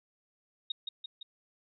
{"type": "tone with echo", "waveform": "sine", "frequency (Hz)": 3729, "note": "A#7", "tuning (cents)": 0, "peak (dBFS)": -30, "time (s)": [0.7, 0.72], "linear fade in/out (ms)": 5, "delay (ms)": 170, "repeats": 3, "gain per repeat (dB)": -4, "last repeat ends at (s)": 1.23, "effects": []}